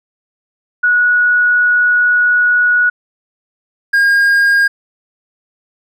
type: tone pair in turn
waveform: sine / triangle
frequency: 1462 / 1620.8 Hz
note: F#6 / G#6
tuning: -21 / -43 cents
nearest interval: major second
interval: 178 cents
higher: second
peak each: -8 / -6 dBFS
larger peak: second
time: 0.83-2.9 / 3.93-4.68 s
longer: first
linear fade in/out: 10 ms
effects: none